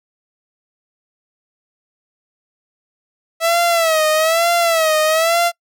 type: tone with vibrato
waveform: sawtooth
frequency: 653 Hz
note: E5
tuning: 17 cents flat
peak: -9 dBFS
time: 3.4-5.52 s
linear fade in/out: 50 ms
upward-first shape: sine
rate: 1.1 Hz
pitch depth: 94 cents each way
effects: noise-tail reverb RT60 0.1 s tail -25 dB re dry